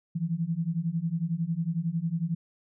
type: beating tone pair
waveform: sine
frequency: 160.4 / 171.4 Hz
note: E3 / F3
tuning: -47 / -32 cents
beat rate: 11 Hz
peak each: -30 / -29 dBFS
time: 0.15-2.35 s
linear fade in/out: 10 ms
effects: none